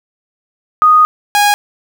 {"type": "tone pair in turn", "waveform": ["sine", "sawtooth"], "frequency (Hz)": [1240, 822.6], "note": ["D#6", "G#5"], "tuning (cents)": [-6, -17], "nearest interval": "perfect fifth", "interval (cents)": 711, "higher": "first", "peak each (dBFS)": -4, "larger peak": "neither", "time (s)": [[0.82, 1.05], [1.35, 1.54]], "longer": "first", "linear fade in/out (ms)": 0, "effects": ["7-bit"]}